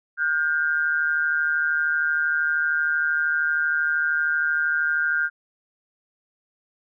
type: tone pair together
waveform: sine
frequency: 1425 / 1577.9 Hz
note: F6 / G6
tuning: +34 / +11 cents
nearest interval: major second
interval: 177 cents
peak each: -22 / -23 dBFS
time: 0.17-5.3 s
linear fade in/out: 50 ms
effects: none